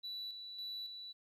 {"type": "tone with tremolo", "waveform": "sine", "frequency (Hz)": 3951, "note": "B7", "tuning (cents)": 0, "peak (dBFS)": -39, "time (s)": [0.03, 1.13], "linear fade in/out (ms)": 20, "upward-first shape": "square", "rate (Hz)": 1.8, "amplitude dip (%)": 50, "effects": ["tanh soft clip ceiling -39 dBFS", "13-bit"]}